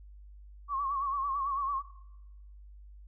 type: tone with vibrato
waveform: sine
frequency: 1108.7 Hz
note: C#6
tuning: in tune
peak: -29 dBFS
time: 0.68-1.83 s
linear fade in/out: 50 ms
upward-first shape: sine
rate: 9 Hz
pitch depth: 74 cents each way
effects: noise-tail reverb RT60 1.0 s tail -20 dB re dry + added 50 Hz sine -48 dBFS peak until 3.07 s